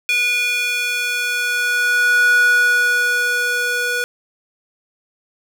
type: tone with high-pass filter sweep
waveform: square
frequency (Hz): 487.3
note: B4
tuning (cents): -23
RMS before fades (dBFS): -17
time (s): 0.09-4.04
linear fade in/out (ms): 0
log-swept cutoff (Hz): 2400 to 1000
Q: 5.2
effects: none